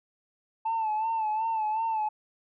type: tone with vibrato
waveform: sine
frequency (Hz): 880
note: A5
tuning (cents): 0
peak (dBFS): -24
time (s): 0.65-2.09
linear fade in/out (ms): 10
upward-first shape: sine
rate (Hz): 2.7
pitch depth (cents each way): 57
effects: tanh soft clip ceiling -23 dBFS